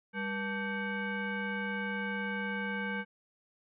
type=tone with frequency modulation; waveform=sine; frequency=880 Hz; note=A5; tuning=in tune; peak=-32 dBFS; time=0.13-3.05 s; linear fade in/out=50 ms; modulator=681 Hz; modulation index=1.9; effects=none